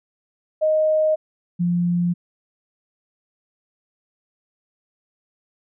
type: tone pair in turn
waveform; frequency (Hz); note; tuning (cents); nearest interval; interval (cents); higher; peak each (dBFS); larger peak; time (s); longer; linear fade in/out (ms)
sine; 622.3 / 174.63; D#5 / F3; 0 / 0; octave + minor seventh; 2200; first; -15 / -17; first; 0.61-1.16 / 1.59-2.14; neither; 20
effects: none